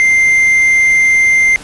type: tone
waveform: triangle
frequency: 2093 Hz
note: C7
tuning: in tune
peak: -5 dBFS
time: 0-1.56 s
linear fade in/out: 0 ms
effects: pink hiss -33 dBFS RMS until 1.63 s + resampled to 24000 Hz